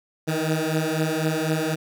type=beating tone pair; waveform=15% pulse; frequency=155.56 / 159.56 Hz; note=D#3 / D#3; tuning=0 / +44 cents; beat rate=4 Hz; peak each=-19 / -18 dBFS; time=0.27-1.76 s; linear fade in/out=20 ms; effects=none